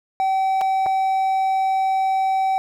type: tone with dropouts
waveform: triangle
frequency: 767 Hz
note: G5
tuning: 38 cents flat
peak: -15 dBFS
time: 0.2-2.58 s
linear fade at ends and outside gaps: 0 ms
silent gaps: 0.611-0.615 / 0.861-0.865 s
effects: none